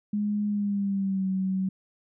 sine tone with pitch glide, 207.7 to 189.36 Hz, G#3 to F#3, 0 to +40 cents, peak -24 dBFS, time 0.13-1.69 s, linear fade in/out 5 ms, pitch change -160 cents, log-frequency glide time 0.47-1.28 s, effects none

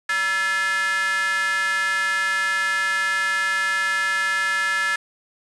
square tone with high-pass filter, 191.2 Hz, G3, 43 cents flat, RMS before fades -22 dBFS, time 0.09-4.96 s, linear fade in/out 5 ms, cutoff 1600 Hz, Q 8.1, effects resampled to 24000 Hz + 7-bit

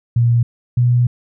sine tone pair in turn, 118.5 / 122.11 Hz, A#2 / B2, +29 / -19 cents, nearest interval minor second, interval 52 cents, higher second, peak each -10 dBFS, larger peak neither, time 0.16-0.43 / 0.77-1.07 s, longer second, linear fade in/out 5 ms, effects none

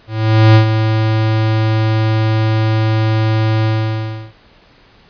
square tone with ADSR envelope, 109.9 Hz, A2, 2 cents flat, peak -4 dBFS, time 0.07-4.33 s, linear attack 480 ms, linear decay 100 ms, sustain -8 dB, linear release 680 ms, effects pink hiss -47 dBFS RMS until 5.09 s + resampled to 11025 Hz

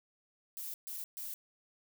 violet noise bursts, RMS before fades -42 dBFS, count 3, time 0.57-1.34 s, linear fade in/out 0 ms, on 170 ms, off 130 ms, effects none

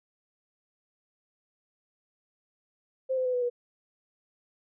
sine tone with pitch steps, 523.3 / 513.4 / 503.7 / 494.2 / 484.9 Hz, C5 / C5 / B4 / B4 / B4, 0 / -33 / +34 / +1 / -32 cents, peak -25 dBFS, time 3.09-3.5 s, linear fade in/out 20 ms, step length 82 ms, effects none

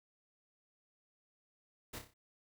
pink noise with echo, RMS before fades -45 dBFS, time 1.93-1.99 s, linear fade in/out 10 ms, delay 30 ms, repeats 5, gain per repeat -6 dB, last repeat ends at 2.14 s, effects none

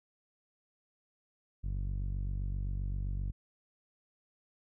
sawtooth tone with low-pass filter, 47.66 Hz, G1, 48 cents flat, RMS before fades -35 dBFS, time 1.63-3.32 s, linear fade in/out 20 ms, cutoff 130 Hz, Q 0.89, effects none

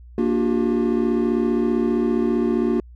triangle chord, G minor seventh, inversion first, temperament equal with one note detuned, 233.1 / 293.7 / 356.8 / 392 Hz, Bb3 / D4 / F4 / G4, 0 / 0 / +37 / 0 cents, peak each -19 / -23 / -20 / -25 dBFS, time 0.18-2.8 s, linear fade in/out 2 ms, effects added 60 Hz sine -40 dBFS peak until 2.95 s

